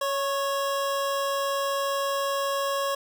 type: tone pair together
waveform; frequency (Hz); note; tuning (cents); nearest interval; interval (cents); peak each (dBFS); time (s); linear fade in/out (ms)
square; 556.5 / 1097; C#5 / C#6; +7 / -18; octave; 1175; -28 / -29; 0.01-2.95; 5
effects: none